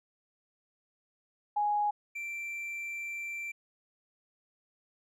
sine / triangle tone pair in turn, 830.6 / 2349 Hz, G#5 / D7, 0 / 0 cents, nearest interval octave + tritone, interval 1800 cents, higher second, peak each -26 / -34 dBFS, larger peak first, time 1.56-1.91 / 2.15-3.52 s, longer second, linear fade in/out 10 ms, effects none

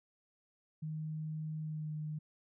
sine tone with pitch glide, 155.7 to 153.03 Hz, D#3 to D#3, +2 to -28 cents, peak -37 dBFS, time 0.82-2.19 s, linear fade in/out 10 ms, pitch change -30 cents, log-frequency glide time 1.61-1.94 s, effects none

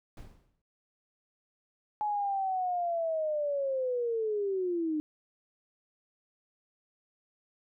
brown noise with exponential decay, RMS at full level -42 dBFS, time 0.17-0.62 s, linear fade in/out 2 ms, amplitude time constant 96 ms
sine linear sweep, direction down, 848 to 299.8 Hz, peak -28 dBFS, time 2.01-5 s, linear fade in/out 0 ms
effects none

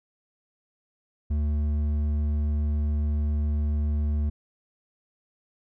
sine tone with hard clipping, 74.4 Hz, D2, 23 cents sharp, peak -24 dBFS, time 1.3-4.3 s, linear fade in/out 10 ms, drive 6 dB, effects none

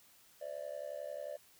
triangle tone with amplitude modulation, 587.3 Hz, D5, in tune, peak -33 dBFS, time 0.41-1.37 s, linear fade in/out 10 ms, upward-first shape sine, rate 71.2 Hz, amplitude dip 100%, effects tanh soft clip ceiling -33 dBFS + white hiss -64 dBFS RMS until 1.59 s

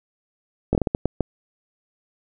slowing click train, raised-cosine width 2 ms, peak -6 dBFS, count 8, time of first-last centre 0.73-1.207 s, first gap 20 ms, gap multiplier 1.4, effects none

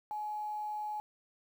sine tone with quantisation, 845 Hz, G#5, 30 cents sharp, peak -35 dBFS, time 0.11-1 s, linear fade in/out 0 ms, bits 10, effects none

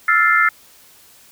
sine chord, F major seventh, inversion third, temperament equal, 1318.5 / 1396.9 / 1760 / 2093 Hz, E6 / F6 / A6 / C7, 0 / 0 / 0 / 0 cents, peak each -17 dBFS, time 0.08-0.49 s, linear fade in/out 5 ms, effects white hiss -48 dBFS RMS until 1.31 s

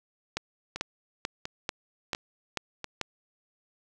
two click trains, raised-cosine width 0.2 ms, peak -17 / -12 dBFS, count 4 / 7, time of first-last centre 0.76-2.843 / 0.37-3.013 s, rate 1.44 / 2.27 Hz, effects none

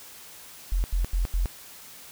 sine tone bursts, 43.65 Hz, F1, in tune, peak -21 dBFS, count 4, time 0.72-1.458 s, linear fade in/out 0 ms, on 120 ms, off 86 ms, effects white hiss -46 dBFS RMS until 2.11 s

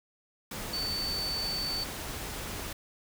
sine tone in noise, 4525 Hz, C#8, 35 cents sharp, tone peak -31 dBFS, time 0.73-1.84 s, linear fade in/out 5 ms, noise pink, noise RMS -38 dBFS, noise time 0.51-2.73 s, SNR +4 dB, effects none

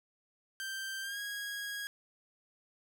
sawtooth tone with pitch glide, 1568 to 1646.9 Hz, G6 to G#6, 0 to -15 cents, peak -34 dBFS, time 0.6-1.87 s, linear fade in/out 0 ms, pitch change +85 cents, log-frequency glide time 1.01-1.19 s, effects none

